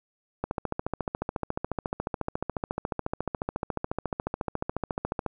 click train, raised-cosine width 1 ms, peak -14 dBFS, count 69, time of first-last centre 0.44-5.263 s, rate 14.1 Hz, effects none

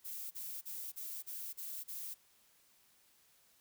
violet noise bursts, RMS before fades -44 dBFS, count 7, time 0.04-2.146 s, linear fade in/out 20 ms, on 270 ms, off 36 ms, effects white hiss -69 dBFS RMS until 3.6 s

